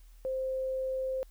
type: tone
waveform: sine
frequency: 523.3 Hz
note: C5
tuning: in tune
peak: -30 dBFS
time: 0.25-1.23 s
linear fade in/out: 0 ms
effects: added 40 Hz sine -51 dBFS peak until 1.3 s + white hiss -67 dBFS RMS until 1.3 s